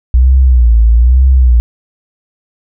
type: tone with vibrato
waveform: sine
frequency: 60.5 Hz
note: B1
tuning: 35 cents flat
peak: -3 dBFS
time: 0.14-1.6 s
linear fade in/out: 0 ms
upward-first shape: sine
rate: 1.1 Hz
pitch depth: 140 cents each way
effects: none